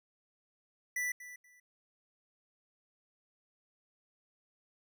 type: tone with echo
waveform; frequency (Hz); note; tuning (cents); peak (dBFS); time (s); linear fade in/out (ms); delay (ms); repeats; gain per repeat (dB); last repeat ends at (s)
square; 1975.5; B6; 0; -33; 0.96-1.12; 5; 240; 2; -14; 1.6
effects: none